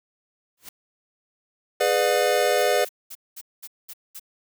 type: noise with exponential growth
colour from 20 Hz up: white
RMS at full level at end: -35 dBFS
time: 0.57-0.69 s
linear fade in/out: 5 ms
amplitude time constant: 24 ms
type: chord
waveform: square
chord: G# diminished seventh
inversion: none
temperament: just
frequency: 415.3 / 498.4 / 598 / 717.6 Hz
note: G#4 / B4 / D5 / F5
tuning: 0 / +16 / +31 / +47 cents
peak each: -26 / -24 / -24 / -26 dBFS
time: 1.8-2.85 s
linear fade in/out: 10 ms
type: noise bursts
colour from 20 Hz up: blue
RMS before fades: -38 dBFS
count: 7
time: 2.58-4.197 s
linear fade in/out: 10 ms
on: 51 ms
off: 210 ms
effects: none